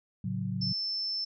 sine chord, F# minor, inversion first, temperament just, 111 / 138.75 / 185 Hz, A2 / C#3 / F#3, +16 / +2 / 0 cents, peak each -35 / -36 / -33 dBFS, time 0.24-0.73 s, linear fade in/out 5 ms
sine tone, 5300 Hz, E8, 9 cents sharp, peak -30 dBFS, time 0.61-1.25 s, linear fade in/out 10 ms
effects none

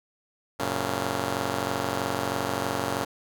5% pulse chord, F# major, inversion none, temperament just, 92.5 / 115.62 / 138.75 Hz, F#2 / A#2 / C#3, 0 / -14 / +2 cents, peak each -21 dBFS, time 0.59-3.05 s, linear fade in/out 10 ms, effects none

